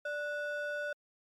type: ring-modulated tone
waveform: triangle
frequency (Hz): 1030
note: C6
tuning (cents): -28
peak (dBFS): -29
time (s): 0.05-0.93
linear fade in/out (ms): 5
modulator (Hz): 442
effects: MP3 96 kbps